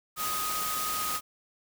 sine tone in noise, 1250 Hz, D#6, 8 cents sharp, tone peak -32 dBFS, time 0.16-1.21 s, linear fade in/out 50 ms, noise white, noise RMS -33 dBFS, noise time 0.16-1.21 s, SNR -2 dB, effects none

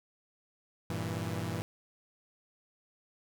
sawtooth chord, E diminished, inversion first, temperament equal, 98 / 116.54 / 164.81 Hz, G2 / Bb2 / E3, 0 / 0 / 0 cents, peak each -34 dBFS, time 0.9-1.62 s, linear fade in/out 0 ms, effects none

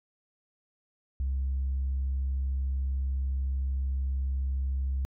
sine tone, 66.8 Hz, C2, 36 cents sharp, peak -25 dBFS, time 1.2-5.05 s, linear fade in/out 0 ms, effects tanh soft clip ceiling -24 dBFS

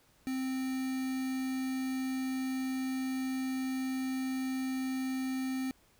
triangle tone with quantisation, 261.6 Hz, C4, in tune, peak -30 dBFS, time 0.27-5.71 s, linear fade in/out 0 ms, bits 7, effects pink hiss -66 dBFS RMS until 5.99 s

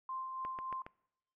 sine tone with tremolo, 1046.5 Hz, C6, in tune, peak -37 dBFS, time 0.09-0.82 s, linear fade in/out 2 ms, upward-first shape sine, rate 3.5 Hz, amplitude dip 35%
click train, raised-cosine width 0.5 ms, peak -30 dBFS, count 4, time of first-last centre 0.45-0.865 s, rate 7.23 Hz
effects noise-tail reverb RT60 0.8 s tail -24 dB re dry

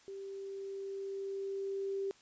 sine tone with level ramp, 392 Hz, G4, in tune, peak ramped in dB -42 to -33 dBFS, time 0.08-2.11 s, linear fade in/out 0 ms, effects white hiss -63 dBFS RMS until 2.21 s + resampled to 16000 Hz

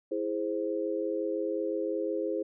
sine chord, E augmented, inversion none, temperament equal, 329.6 / 415.3 / 523.3 Hz, E4 / G#4 / B#4, 0 / 0 / 0 cents, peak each -33 dBFS, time 0.11-2.43 s, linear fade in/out 10 ms, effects none

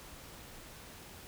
silence, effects pink hiss -51 dBFS RMS until 1.27 s

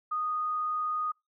sine tone, 1238 Hz, D#6, 9 cents flat, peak -28 dBFS, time 0.11-1.12 s, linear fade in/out 10 ms, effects noise-tail reverb RT60 0.2 s tail -26 dB re dry

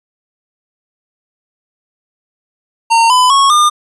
square tone with pitch steps, 916 / 1004.7 / 1102 / 1208.7 Hz, A#5 / B5 / C#6 / D6, -31 / +29 / -11 / +49 cents, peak -7 dBFS, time 2.9-3.7 s, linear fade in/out 20 ms, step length 200 ms, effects resampled to 24000 Hz

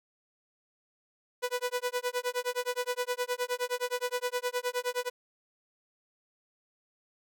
sawtooth tone with tremolo, 493.9 Hz, B4, in tune, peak -23 dBFS, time 1.42-5.1 s, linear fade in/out 20 ms, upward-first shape sine, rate 9.6 Hz, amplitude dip 100%, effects none

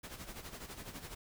pink noise with tremolo, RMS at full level -45 dBFS, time 0.03-1.15 s, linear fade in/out 10 ms, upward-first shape sine, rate 12 Hz, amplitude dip 65%, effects none

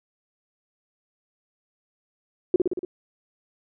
sine tone with echo, 361 Hz, F#4, 43 cents flat, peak -13 dBFS, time 2.54-2.56 s, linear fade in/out 2 ms, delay 58 ms, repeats 5, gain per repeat -3 dB, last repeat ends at 2.85 s, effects none

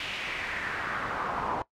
brown noise with band-pass filter sweep, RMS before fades -33 dBFS, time 0-1.62 s, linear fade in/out 2 ms, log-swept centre 2900 to 930 Hz, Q 2.8, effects noise-tail reverb RT60 0.1 s tail -18 dB re dry

